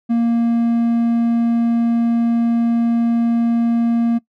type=tone; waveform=triangle; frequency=233.1 Hz; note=A#3; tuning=in tune; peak=-11 dBFS; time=0.09-4.19 s; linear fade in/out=20 ms; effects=noise-tail reverb RT60 0.1 s tail -20 dB re dry